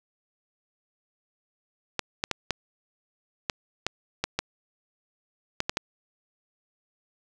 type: clicks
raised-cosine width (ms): 0.2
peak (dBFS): -8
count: 11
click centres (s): 1.993 / 2.239 / 2.313 / 2.507 / 3.498 / 3.866 / 4.24 / 4.39 / 5.604 / 5.695 / 5.771
effects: none